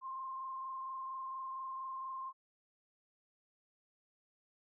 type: tone with frequency modulation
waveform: sine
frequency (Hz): 1056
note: C6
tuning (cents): +16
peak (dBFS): -40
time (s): 0.01-2.33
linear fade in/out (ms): 50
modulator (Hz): 24.3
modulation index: 0.72
effects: none